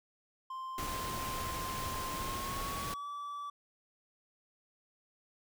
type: tone with pitch glide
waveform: triangle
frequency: 1046.5 to 1154.5 Hz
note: C6 to D6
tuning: 0 to -30 cents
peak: -37 dBFS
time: 0.5-3.5 s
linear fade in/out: 5 ms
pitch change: +170 cents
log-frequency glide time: 2.12-3.07 s
type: noise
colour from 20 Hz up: pink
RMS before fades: -40 dBFS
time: 0.78-2.94 s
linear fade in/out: 2 ms
type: clicks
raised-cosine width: 1 ms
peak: -33 dBFS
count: 2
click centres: 2.28 / 2.287 s
effects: none

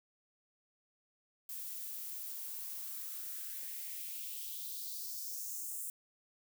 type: noise with high-pass filter sweep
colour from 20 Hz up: violet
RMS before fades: -43 dBFS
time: 1.49-5.9 s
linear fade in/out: 2 ms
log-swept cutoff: 390 to 8500 Hz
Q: 2.8
effects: none

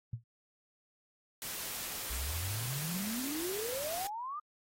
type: tone with exponential decay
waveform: sine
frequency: 116.54 Hz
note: A#2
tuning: in tune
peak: -31 dBFS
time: 0.13-0.24 s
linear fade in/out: 5 ms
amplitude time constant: 22 ms
type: noise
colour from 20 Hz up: white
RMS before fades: -40 dBFS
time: 1.42-4.07 s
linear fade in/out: 0 ms
type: exponential sweep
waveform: sine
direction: up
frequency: 58.1 to 1245 Hz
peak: -37 dBFS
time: 2.1-4.4 s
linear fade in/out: 10 ms
effects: AAC 48 kbps

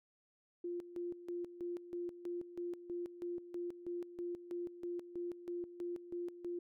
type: tone with tremolo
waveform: sine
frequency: 349.2 Hz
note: F4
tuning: in tune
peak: -38 dBFS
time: 0.64-6.59 s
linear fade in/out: 5 ms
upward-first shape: square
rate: 3.1 Hz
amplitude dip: 75%
effects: none

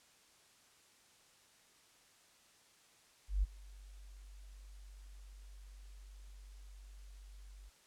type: tone with ADSR envelope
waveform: sine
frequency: 48.67 Hz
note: G1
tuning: 12 cents flat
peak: -27 dBFS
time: 3.28-7.7 s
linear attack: 150 ms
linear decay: 23 ms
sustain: -24 dB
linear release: 20 ms
effects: white hiss -66 dBFS RMS until 7.86 s + low-pass 9000 Hz 12 dB/octave

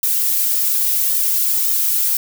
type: noise with flanger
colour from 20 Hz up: violet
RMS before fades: -17 dBFS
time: 0.03-2.17 s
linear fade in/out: 2 ms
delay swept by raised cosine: 1.6 to 2.8 ms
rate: 1.8 Hz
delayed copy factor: +0.85
effects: none

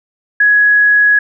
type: tone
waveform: sine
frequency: 1674 Hz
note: G#6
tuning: 13 cents sharp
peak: -6 dBFS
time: 0.4-1.19 s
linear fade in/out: 5 ms
effects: none

